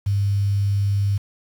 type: tone with quantisation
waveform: sine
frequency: 100 Hz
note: G2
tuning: 35 cents sharp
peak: -17 dBFS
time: 0.06-1.18 s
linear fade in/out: 10 ms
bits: 7
effects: none